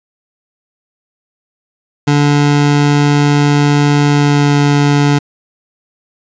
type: tone with pitch glide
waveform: 25% pulse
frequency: 145.2 to 144.2 Hz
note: D3 to D3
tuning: -19 to -31 cents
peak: -4 dBFS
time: 2.07-5.19 s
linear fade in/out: 10 ms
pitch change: -12 cents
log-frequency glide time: 4.08-4.55 s
effects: resampled to 16000 Hz + 7-bit